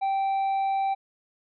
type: tone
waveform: triangle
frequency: 780 Hz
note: G5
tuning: 9 cents flat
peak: -21 dBFS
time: 0.01-0.95 s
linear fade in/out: 20 ms
effects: resampled to 11025 Hz